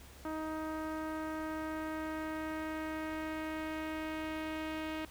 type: tone with low-pass filter sweep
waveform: sawtooth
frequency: 313.8 Hz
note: D#4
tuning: 15 cents sharp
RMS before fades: -39 dBFS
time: 0.25-5.05 s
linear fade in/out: 2 ms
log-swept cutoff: 1300 to 2800 Hz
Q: 1.6
effects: added 68 Hz sine -54 dBFS peak until 5.1 s + pink hiss -56 dBFS RMS until 5.1 s